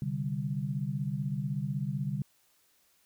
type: chord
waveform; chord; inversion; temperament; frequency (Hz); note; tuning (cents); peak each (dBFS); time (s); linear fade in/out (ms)
sine; C suspended second; none; equal; 130.81 / 146.83 / 196; C3 / D3 / G3; 0 / 0 / 0; -35 / -33 / -36; 0.02-2.22; 2
effects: white hiss -68 dBFS RMS until 3.05 s